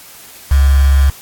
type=tone with quantisation; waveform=sine; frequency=68.6 Hz; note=C#2; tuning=17 cents flat; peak=-6 dBFS; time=0.51-1.1 s; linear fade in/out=5 ms; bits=4; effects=white hiss -37 dBFS RMS until 1.21 s + AAC 64 kbps